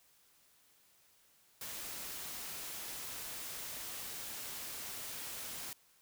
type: noise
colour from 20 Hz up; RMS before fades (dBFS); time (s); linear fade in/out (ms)
white; -44; 1.61-5.73; 2
effects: white hiss -68 dBFS RMS until 6.01 s